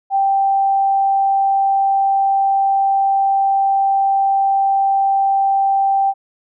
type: tone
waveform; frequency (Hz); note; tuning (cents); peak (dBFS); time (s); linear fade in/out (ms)
sine; 784; G5; 0; -12; 0.1-6.14; 50
effects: none